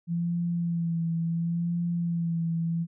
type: tone with vibrato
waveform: sine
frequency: 168.9 Hz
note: E3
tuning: 42 cents sharp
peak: -25 dBFS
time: 0.07-2.87 s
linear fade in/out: 50 ms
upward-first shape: sine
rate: 0.71 Hz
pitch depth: 33 cents each way
effects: none